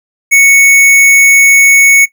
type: tone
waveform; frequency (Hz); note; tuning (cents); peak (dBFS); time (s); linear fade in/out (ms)
square; 2217; C#7; 0; -3; 0.31-2.06; 20
effects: noise-tail reverb RT60 0.1 s tail -18 dB re dry